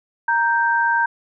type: tone pair together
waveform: sine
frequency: 932.3 / 1568 Hz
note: A#5 / G6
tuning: 0 / 0 cents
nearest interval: major sixth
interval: 900 cents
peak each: -18 dBFS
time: 0.28-1.06 s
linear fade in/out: 5 ms
effects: none